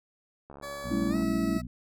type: click train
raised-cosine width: 1 ms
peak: -32 dBFS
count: 52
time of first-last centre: 0.5-1.224 s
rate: 70.4 Hz
type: tone with pitch glide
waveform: 20% pulse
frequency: 570 to 647.2 Hz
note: C#5 to E5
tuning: +48 to -32 cents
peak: -32 dBFS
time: 0.62-1.62 s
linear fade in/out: 20 ms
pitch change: +220 cents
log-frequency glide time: 1.09-1.16 s
type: harmonic tone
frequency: 60.4 Hz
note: B1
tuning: 38 cents flat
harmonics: 1 / 2 / 3 / 4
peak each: -40 / -40 / -40 / -40 dBFS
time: 0.84-1.67 s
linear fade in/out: 5 ms
type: chord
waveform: sine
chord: A dominant seventh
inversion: third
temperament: equal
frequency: 196 / 220 / 277.2 / 329.6 Hz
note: G3 / A3 / C#4 / E4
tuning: 0 / 0 / 0 / 0 cents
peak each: -31 dBFS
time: 0.9-1.59 s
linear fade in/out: 20 ms
effects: none